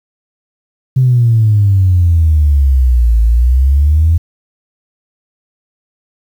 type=exponential two-way sweep; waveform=sine; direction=down then up; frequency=131.9 to 55.1 to 84.4 Hz; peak=-5 dBFS; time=0.96-4.18 s; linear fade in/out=10 ms; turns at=3.21 s; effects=tanh soft clip ceiling -1 dBFS + 7-bit